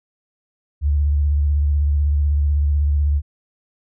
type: tone with vibrato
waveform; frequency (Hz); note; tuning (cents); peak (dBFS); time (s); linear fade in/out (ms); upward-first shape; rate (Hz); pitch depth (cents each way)
sine; 72.8; D2; -15; -14; 0.81-3.22; 50; triangle; 16; 65
effects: none